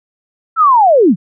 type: linear sweep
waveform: sine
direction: down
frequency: 1358 to 144.8 Hz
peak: -5 dBFS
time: 0.56-1.16 s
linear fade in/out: 50 ms
effects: none